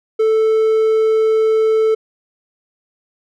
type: tone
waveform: triangle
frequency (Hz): 440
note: A4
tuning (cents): 0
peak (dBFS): -9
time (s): 0.19-1.95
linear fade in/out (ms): 10
effects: none